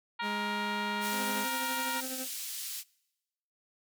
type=harmonic tone; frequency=470 Hz; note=A#4; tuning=14 cents sharp; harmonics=2 / 3 / 4 / 5 / 6 / 7 / 8 / 9; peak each=-35 / -39 / -41 / -43 / -45 / -46 / -47 / -48 dBFS; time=0.19-2.01 s; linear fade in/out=10 ms
type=tone; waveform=sawtooth; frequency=207.7 Hz; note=G#3; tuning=in tune; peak=-32 dBFS; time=0.21-1.47 s; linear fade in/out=50 ms
type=band-pass noise; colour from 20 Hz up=white; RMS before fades=-39 dBFS; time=1-2.84 s; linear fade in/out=50 ms; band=3000 to 16000 Hz; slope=12 dB/octave
type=tone with tremolo; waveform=25% pulse; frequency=259.5 Hz; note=C4; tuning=14 cents flat; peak=-33 dBFS; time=1.11-2.28 s; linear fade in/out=50 ms; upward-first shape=triangle; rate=12 Hz; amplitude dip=65%
effects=noise-tail reverb RT60 1.0 s tail -25 dB re dry